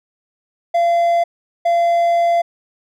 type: tone pair in turn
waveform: triangle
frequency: 685 / 685 Hz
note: F5 / F5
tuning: -34 / -34 cents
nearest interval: unison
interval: 0 cents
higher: neither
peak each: -10 dBFS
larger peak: neither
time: 0.74-1.24 / 1.65-2.42 s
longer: second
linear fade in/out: 10 ms
effects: none